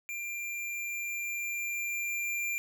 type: tone with level ramp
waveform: square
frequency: 2379 Hz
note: D7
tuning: 22 cents sharp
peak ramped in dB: -36 to -31 dBFS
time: 0.09-2.58 s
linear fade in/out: 0 ms
effects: none